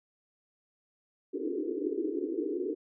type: band-pass noise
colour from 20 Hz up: pink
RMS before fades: -33 dBFS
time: 1.33-2.75 s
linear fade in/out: 20 ms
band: 280 to 450 Hz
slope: 96 dB/octave
effects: none